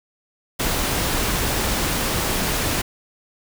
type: noise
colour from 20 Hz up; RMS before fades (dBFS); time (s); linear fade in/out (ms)
pink; -22; 0.59-2.82; 10
effects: none